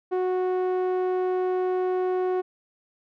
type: tone with low-pass filter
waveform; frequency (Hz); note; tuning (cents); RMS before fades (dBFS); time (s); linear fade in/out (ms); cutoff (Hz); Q
sawtooth; 367.9; F#4; -10; -25; 0.11-2.42; 20; 820; 0.58
effects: none